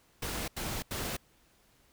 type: noise bursts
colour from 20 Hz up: pink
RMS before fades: -36 dBFS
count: 3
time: 0.22-1.168 s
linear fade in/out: 5 ms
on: 260 ms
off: 84 ms
effects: pink hiss -66 dBFS RMS until 1.92 s